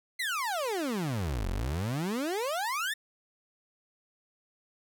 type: exponential two-way sweep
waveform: 30% pulse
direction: down then up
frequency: 2117 to 41.47 to 1853 Hz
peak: -27 dBFS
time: 0.19-2.94 s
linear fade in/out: 10 ms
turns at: 1.49 s
effects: none